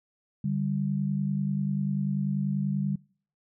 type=tone pair together; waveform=sine; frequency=145.74 / 196 Hz; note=D3 / G3; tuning=-13 / 0 cents; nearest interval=perfect fourth; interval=513 cents; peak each=-28 dBFS; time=0.44-2.96 s; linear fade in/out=5 ms; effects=noise-tail reverb RT60 0.5 s tail -25 dB re dry